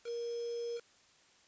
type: tone with quantisation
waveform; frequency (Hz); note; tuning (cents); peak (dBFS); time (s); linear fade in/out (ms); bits
sine; 470.8; A#4; +17; -36; 0.04-0.81; 50; 8
effects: white hiss -65 dBFS RMS until 1.47 s + resampled to 16000 Hz